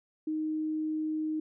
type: tone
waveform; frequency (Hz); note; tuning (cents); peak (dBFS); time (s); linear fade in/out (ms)
sine; 311.1; D#4; 0; -29; 0.27-1.4; 5
effects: none